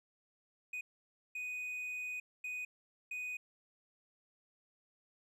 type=tone bursts at uneven times; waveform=triangle; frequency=2489 Hz; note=D#7; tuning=in tune; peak=-37 dBFS; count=4; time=0.73-0.81 / 1.35-2.2 / 2.44-2.65 / 3.11-3.37 s; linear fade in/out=5 ms; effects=none